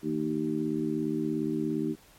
harmonic tone with a mistuned harmonic, 77.2 Hz, D#2, 13 cents flat, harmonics 2 / 3 / 4 / 5, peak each -36 / -32 / -30 / -34 dBFS, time 0.02-1.96 s, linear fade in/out 50 ms, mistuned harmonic 2, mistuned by +62 cents, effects pink hiss -57 dBFS RMS until 2.18 s + MP3 64 kbps

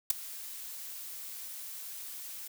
blue noise with ADSR envelope, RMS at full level -22 dBFS, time 0.1-2.48 s, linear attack 4 ms, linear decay 10 ms, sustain -21 dB, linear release 8 ms, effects none

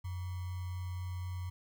sine tone with sample-and-hold, 90.4 Hz, F#2, 40 cents flat, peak -36 dBFS, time 0.04-1.5 s, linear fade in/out 10 ms, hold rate 1050 Hz, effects none

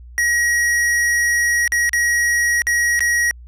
square tone with dropouts, 1900 Hz, A#6, 33 cents sharp, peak -15 dBFS, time 0.18-3.31 s, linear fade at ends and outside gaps 0 ms, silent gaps 1.677-1.721 / 1.893-1.932 / 2.619-2.669 / 2.993-3.006 s, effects added 60 Hz sine -36 dBFS peak until 3.47 s + low-pass 12000 Hz 12 dB/octave

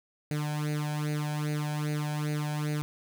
sawtooth tone with flanger, 150 Hz, D3, 37 cents sharp, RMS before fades -31 dBFS, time 0.31-2.82 s, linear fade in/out 0 ms, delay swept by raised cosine 0.45 to 1.27 ms, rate 2.5 Hz, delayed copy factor +0.8, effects none

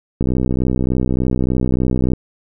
click train, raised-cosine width 3 ms, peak -5 dBFS, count 123, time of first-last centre 0.21-2.134 s, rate 63.4 Hz, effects none

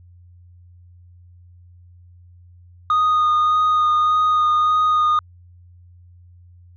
sine tone with vibrato, 1235 Hz, D#6, 13 cents flat, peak -11 dBFS, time 2.9-5.19 s, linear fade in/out 2 ms, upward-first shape sine, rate 1.7 Hz, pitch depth 12 cents each way, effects tanh soft clip ceiling -13 dBFS + added 88 Hz sine -44 dBFS peak until 6.76 s

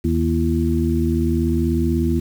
harmonic tone with a mistuned harmonic, 80.4 Hz, E2, 43 cents flat, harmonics 1 / 2 / 3 / 4, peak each -20 / -24 / -21 / -22 dBFS, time 0.04-2.2 s, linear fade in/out 10 ms, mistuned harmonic 4, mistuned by +84 cents, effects 7-bit

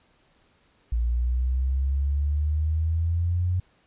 sine exponential sweep, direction up, 57.4 to 91.5 Hz, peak -21 dBFS, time 0.92-3.6 s, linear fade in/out 5 ms, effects pink hiss -63 dBFS RMS until 3.86 s + resampled to 8000 Hz

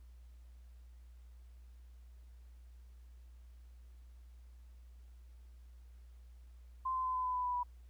sine tone with pitch steps, 1039 / 1030.6 / 1022.3 / 1014.1 / 1005.9 / 997.8 / 989.8 / 981.8 Hz, C6 / C6 / C6 / B5 / B5 / B5 / B5 / B5, -12 / -27 / -41 / +46 / +31 / +17 / +4 / -10 cents, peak -33 dBFS, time 6.85-7.634 s, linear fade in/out 10 ms, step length 98 ms, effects added 60 Hz sine -53 dBFS peak until 7.89 s + pink hiss -75 dBFS RMS until 7.89 s

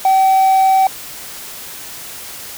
triangle tone, 766 Hz, G5, 40 cents flat, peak -6 dBFS, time 0.05-0.87 s, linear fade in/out 2 ms, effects tanh soft clip ceiling -2 dBFS + white hiss -31 dBFS RMS until 2.57 s

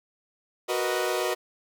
sawtooth chord, B major seventh, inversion second, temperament equal, 370 / 466.2 / 493.9 / 622.3 Hz, F#4 / A#4 / B4 / D#5, 0 / 0 / 0 / 0 cents, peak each -25 / -29 / -27 / -27 dBFS, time 0.68-1.35 s, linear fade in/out 20 ms, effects none

